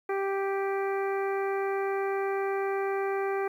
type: harmonic tone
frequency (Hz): 392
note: G4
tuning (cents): 0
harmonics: 1 / 2 / 3 / 4 / 5 / 6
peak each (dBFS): -28 / -34 / -38 / -40 / -42 / -44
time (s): 0.09-3.48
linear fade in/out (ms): 5
effects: 10-bit